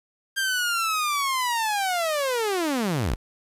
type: linear sweep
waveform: sawtooth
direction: down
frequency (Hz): 1600 to 34.65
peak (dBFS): -19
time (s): 0.36-3.16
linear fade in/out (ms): 20
effects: resampled to 32000 Hz + 8-bit